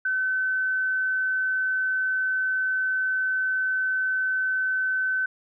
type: tone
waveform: sine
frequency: 1523 Hz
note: F#6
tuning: 50 cents sharp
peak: -22 dBFS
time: 0.05-5.26 s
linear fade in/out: 5 ms
effects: none